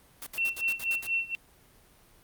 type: noise bursts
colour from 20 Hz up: white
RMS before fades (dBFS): -39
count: 8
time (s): 0.22-1.069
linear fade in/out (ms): 0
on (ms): 44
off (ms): 71
type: tone with tremolo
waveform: sine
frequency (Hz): 2709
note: E7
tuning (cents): +47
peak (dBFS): -24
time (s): 0.38-1.35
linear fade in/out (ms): 0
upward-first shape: sine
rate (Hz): 4.2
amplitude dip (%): 90
effects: pink hiss -59 dBFS RMS until 2.23 s + Opus 32 kbps